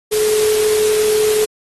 sine tone in noise, 428.1 Hz, A4, 47 cents flat, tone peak -13 dBFS, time 0.11-1.46 s, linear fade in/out 20 ms, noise white, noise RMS -22 dBFS, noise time 0.11-1.46 s, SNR +6 dB, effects AAC 32 kbps

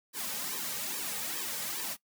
white noise with flanger, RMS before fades -36 dBFS, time 0.13-1.97 s, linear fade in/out 50 ms, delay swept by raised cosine 1.4 to 3 ms, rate 2.4 Hz, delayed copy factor -0.8, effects noise-tail reverb RT60 0.1 s tail -19 dB re dry + high-pass 150 Hz 12 dB/octave

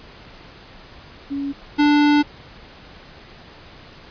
sine / square tone pair in turn, 280 / 293.8 Hz, C#4 / D4, +18 / +1 cents, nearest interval minor second, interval 83 cents, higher second, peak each -22 / -13 dBFS, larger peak second, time 1.3-1.53 / 1.78-2.23 s, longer second, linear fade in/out 20 ms, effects pink hiss -43 dBFS RMS until 4.1 s + resampled to 11025 Hz

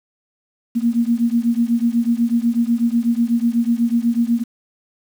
sine beating tone pair, 231.1 / 239.2 Hz, A#3 / A#3, -15 / +45 cents, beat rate 8.1 Hz, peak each -17 / -18 dBFS, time 0.75-4.44 s, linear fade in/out 20 ms, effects 7-bit

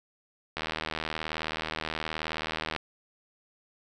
click train, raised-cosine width 0.3 ms, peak -15 dBFS, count 174, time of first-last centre 0.57-2.763 s, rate 78.9 Hz, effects none

